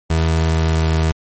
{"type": "tone with pitch glide", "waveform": "30% pulse", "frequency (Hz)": [81, 80.02], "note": ["E2", "D#2"], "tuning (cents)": [-30, 49], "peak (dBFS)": -11, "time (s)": [0.1, 1.12], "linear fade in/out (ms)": 5, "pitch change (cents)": -21, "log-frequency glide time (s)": [0.28, 0.91], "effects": ["MP3 32 kbps"]}